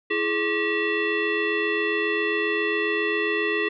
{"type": "tone with frequency modulation", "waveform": "sine", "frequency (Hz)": 1174.7, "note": "D6", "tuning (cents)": 0, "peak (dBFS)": -21, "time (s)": [0.1, 3.69], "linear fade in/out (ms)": 10, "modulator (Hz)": 754, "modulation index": 2.1, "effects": []}